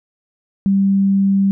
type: tone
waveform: sine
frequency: 196 Hz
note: G3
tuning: in tune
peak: -11 dBFS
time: 0.66-1.51 s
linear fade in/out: 0 ms
effects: none